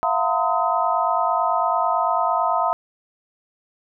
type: tone cluster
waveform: sine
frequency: 672 / 721 / 915 / 1018 / 1265 Hz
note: E5 / F#5 / A#5 / C6 / D#6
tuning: +33 / -45 / -32 / -48 / +28 cents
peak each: -24 dBFS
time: 0.03-2.73 s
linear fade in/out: 0 ms
effects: none